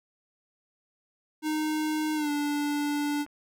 square tone with pitch glide, 308.5 to 292 Hz, D#4 to D4, -15 to -10 cents, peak -27 dBFS, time 1.42-3.26 s, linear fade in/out 50 ms, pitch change -95 cents, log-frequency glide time 2.15-2.3 s
click, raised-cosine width 0.5 ms, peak -35 dBFS, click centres 3.264 s
effects none

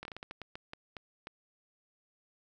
slowing click train, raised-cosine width 0.3 ms, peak -26 dBFS, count 12, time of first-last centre 0.03-1.271 s, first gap 22 ms, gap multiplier 1.3, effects none

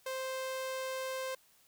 sawtooth tone, 523.3 Hz, C5, in tune, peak -32 dBFS, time 0.06-1.35 s, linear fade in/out 5 ms, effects white hiss -66 dBFS RMS until 1.67 s

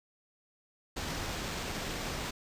pink noise with sample-and-hold, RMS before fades -37 dBFS, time 0.96-2.31 s, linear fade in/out 10 ms, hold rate 11025 Hz, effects resampled to 32000 Hz

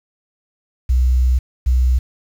sine tone pair in turn, 63 / 63 Hz, B1 / B1, +35 / +35 cents, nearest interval unison, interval 0 cents, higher neither, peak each -11 / -11 dBFS, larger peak neither, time 0.89-1.39 / 1.66-1.99 s, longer first, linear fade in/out 10 ms, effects 7-bit

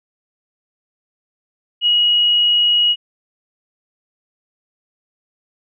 sine tone, 2900 Hz, F#7, 35 cents flat, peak -11 dBFS, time 1.81-2.96 s, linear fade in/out 50 ms, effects none

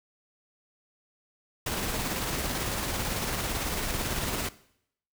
pink noise with tremolo, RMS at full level -30 dBFS, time 1.66-4.49 s, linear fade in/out 5 ms, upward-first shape square, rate 18 Hz, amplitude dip 25%, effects noise-tail reverb RT60 0.7 s tail -18 dB re dry

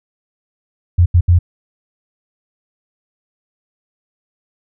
sine tone bursts at uneven times, 87.4 Hz, F2, 2 cents sharp, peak -6 dBFS, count 3, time 0.98-1.06 / 1.14-1.21 / 1.28-1.39 s, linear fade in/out 10 ms, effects none

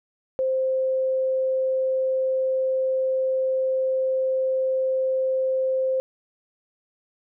sine tone, 523.3 Hz, C5, in tune, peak -20 dBFS, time 0.39-6 s, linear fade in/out 0 ms, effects none

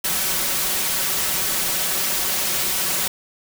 white noise with comb filter, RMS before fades -22 dBFS, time 0.04-3.08 s, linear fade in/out 5 ms, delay 5.3 ms, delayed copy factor +0.55, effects none

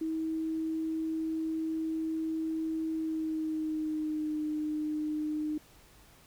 sine tone with pitch glide, 320 to 304.8 Hz, D#4 to D#4, +49 to -36 cents, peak -30 dBFS, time 0.01-5.58 s, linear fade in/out 5 ms, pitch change -85 cents, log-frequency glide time 2.92-4.41 s, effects added 50 Hz sine -64 dBFS peak until 6.26 s + pink hiss -59 dBFS RMS until 6.26 s

